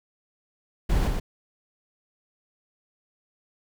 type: noise with echo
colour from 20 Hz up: brown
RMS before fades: -22 dBFS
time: 0.89-1.08 s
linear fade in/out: 10 ms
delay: 120 ms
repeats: 1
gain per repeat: -3 dB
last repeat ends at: 1.2 s
effects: none